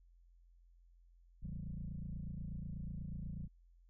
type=tone with frequency modulation; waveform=sine; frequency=102.2 Hz; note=G#2; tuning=27 cents flat; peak=-40 dBFS; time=1.42-3.48 s; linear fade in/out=20 ms; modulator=28.2 Hz; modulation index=3.2; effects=tanh soft clip ceiling -36 dBFS + added 43 Hz sine -62 dBFS peak until 3.89 s